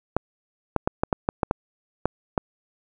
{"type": "clicks", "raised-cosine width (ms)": 1, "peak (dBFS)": -6, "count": 10, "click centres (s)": [0.166, 0.763, 0.875, 1.035, 1.128, 1.289, 1.432, 1.511, 2.056, 2.378], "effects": []}